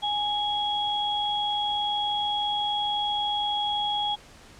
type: tone pair together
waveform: sine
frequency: 830.6 / 3322 Hz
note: G#5 / G#7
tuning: 0 / 0 cents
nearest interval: 2 octaves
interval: 2400 cents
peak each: -27 / -27 dBFS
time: 0.02-4.16 s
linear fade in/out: 20 ms
effects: pink hiss -50 dBFS RMS until 4.59 s + low-pass 8000 Hz 12 dB/octave